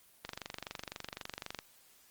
click train, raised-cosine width 0.2 ms, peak -22 dBFS, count 33, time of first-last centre 0.25-1.589 s, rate 23.9 Hz, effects white hiss -63 dBFS RMS until 2.1 s + Opus 24 kbps

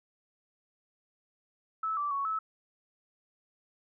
sine tone with pitch steps, 1305 / 1165 / 1113 / 1301 Hz, E6 / D6 / C#6 / E6, -18 / -14 / +7 / -23 cents, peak -29 dBFS, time 1.83-2.39 s, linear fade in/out 5 ms, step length 140 ms, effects none

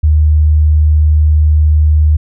sine tone, 76.4 Hz, D#2, 31 cents flat, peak -5 dBFS, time 0.03-2.17 s, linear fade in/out 10 ms, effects none

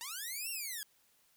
5% pulse linear two-way sweep, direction up then down, 898 to 2794 to 1609 Hz, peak -29 dBFS, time 0.01-0.83 s, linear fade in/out 0 ms, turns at 0.5 s, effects white hiss -70 dBFS RMS until 1.36 s

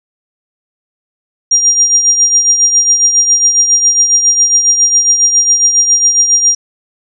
sine tone with tremolo, 5700 Hz, F8, 34 cents sharp, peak -3 dBFS, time 1.51-6.55 s, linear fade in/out 5 ms, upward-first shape triangle, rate 7.3 Hz, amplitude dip 65%, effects none

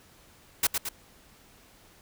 white noise with echo, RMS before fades -23 dBFS, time 0.63-0.67 s, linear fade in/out 5 ms, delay 110 ms, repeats 2, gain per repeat -5 dB, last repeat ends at 0.89 s, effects pink hiss -57 dBFS RMS until 2.01 s

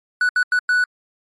triangle tone bursts at uneven times, 1480 Hz, F#6, in tune, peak -12 dBFS, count 4, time 0.21-0.29 / 0.36-0.43 / 0.52-0.59 / 0.69-0.84 s, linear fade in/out 2 ms, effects MP3 48 kbps

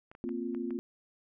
clicks, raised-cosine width 0.5 ms, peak -35 dBFS, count 5, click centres 0.115 / 0.151 / 0.291 / 0.548 / 0.707 s
sine chord, Bb suspended second, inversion none, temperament equal with one note detuned, 233.1 / 260.1 / 349.2 Hz, Bb3 / C4 / F4, 0 / -10 / 0 cents, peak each -37 dBFS, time 0.24-0.79 s, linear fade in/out 0 ms
effects none

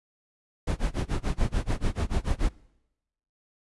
brown noise with tremolo, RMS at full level -23 dBFS, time 0.67-2.49 s, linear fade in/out 5 ms, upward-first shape sine, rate 6.9 Hz, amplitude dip 100%, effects noise-tail reverb RT60 0.9 s tail -23 dB re dry + resampled to 24000 Hz

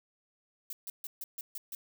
violet noise bursts, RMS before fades -40 dBFS, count 7, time 0.7-1.75 s, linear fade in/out 2 ms, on 30 ms, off 140 ms, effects none

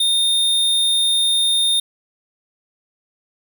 square tone, 3650 Hz, A#7, 37 cents flat, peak -15 dBFS, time 0-1.8 s, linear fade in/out 5 ms, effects none

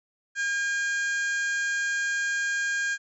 harmonic tone with a mistuned harmonic, 808 Hz, G#5, 48 cents flat, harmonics 2 / 3 / 4 / 5 / 6 / 7 / 8 / 9, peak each -25 / -40 / -42 / -45 / -47 / -47 / -41 / -40 dBFS, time 0.35-2.98 s, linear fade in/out 50 ms, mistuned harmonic 5, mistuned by +65 cents, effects none

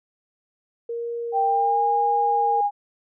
sine tone with vibrato, 466.2 Hz, A#4, in tune, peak -26 dBFS, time 0.89-2.61 s, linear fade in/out 5 ms, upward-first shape sine, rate 1 Hz, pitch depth 14 cents each way
sine tone with pitch glide, 784 to 817.3 Hz, G5 to G#5, 0 to -28 cents, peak -18 dBFS, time 1.32-2.71 s, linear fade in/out 50 ms, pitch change +72 cents, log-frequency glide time 1.42-1.79 s
effects none

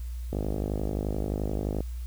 click train, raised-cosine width 2 ms, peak -17 dBFS, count 77, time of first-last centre 0.33-1.806 s, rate 51.5 Hz, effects added 60 Hz sine -32 dBFS peak until 2.06 s + white hiss -56 dBFS RMS until 2.06 s

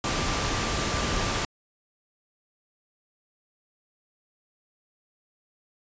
sine tone in noise, 1181 Hz, D6, 9 cents sharp, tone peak -36 dBFS, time 0.04-1.45 s, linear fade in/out 2 ms, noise pink, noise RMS -27 dBFS, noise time 0.04-1.45 s, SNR -12 dB, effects resampled to 16000 Hz

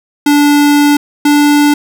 square tone pair in turn, 290.8 / 292.3 Hz, D4 / D4, -17 / -8 cents, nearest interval unison, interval 9 cents, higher second, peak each -6 dBFS, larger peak neither, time 0.26-0.97 / 1.25-1.74 s, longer first, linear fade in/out 5 ms, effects none

